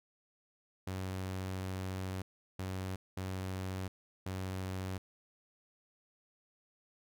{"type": "tone bursts at uneven times", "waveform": "sawtooth", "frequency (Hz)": 94, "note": "F#2", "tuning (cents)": 28, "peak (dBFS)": -33, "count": 4, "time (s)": [[0.87, 2.22], [2.59, 2.96], [3.17, 3.88], [4.26, 4.98]], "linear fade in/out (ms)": 5, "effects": []}